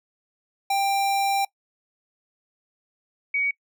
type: tone pair in turn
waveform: square / sine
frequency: 790 / 2253 Hz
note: G5 / C#7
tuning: +13 / +28 cents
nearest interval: octave + tritone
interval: 1815 cents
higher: second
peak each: -21 dBFS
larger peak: neither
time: 0.7-1.45 / 3.34-3.51 s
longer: first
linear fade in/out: 5 ms
effects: noise-tail reverb RT60 0.1 s tail -23 dB re dry